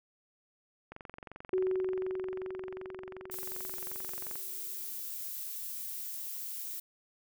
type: click train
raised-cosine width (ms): 0.5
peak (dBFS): -30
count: 79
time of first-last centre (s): 0.92-4.356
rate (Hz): 22.7
type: tone with exponential decay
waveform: sine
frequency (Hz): 373.5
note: F#4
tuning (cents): +16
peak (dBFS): -26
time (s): 1.53-5.08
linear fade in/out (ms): 2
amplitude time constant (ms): 770
type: noise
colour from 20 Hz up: violet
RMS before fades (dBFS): -40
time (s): 3.31-6.8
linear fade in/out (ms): 5
effects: none